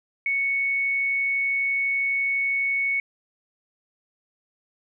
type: tone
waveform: sine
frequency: 2217 Hz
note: C#7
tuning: in tune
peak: -21 dBFS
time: 0.26-3 s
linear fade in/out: 2 ms
effects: none